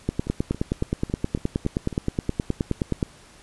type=two click trains; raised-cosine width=3 ms; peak=-20 / -9 dBFS; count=7 / 29; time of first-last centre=0.27-1.927 / 0.09-3.028 s; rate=3.62 / 9.53 Hz; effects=pink hiss -50 dBFS RMS until 3.42 s + resampled to 24000 Hz